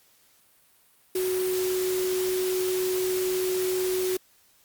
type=tone in noise; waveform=sine; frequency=370 Hz; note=F#4; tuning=in tune; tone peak=-24 dBFS; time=1.15-4.17 s; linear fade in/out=5 ms; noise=white; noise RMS=-34 dBFS; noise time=1.15-4.17 s; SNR=+7 dB; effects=white hiss -61 dBFS RMS until 4.64 s + Opus 48 kbps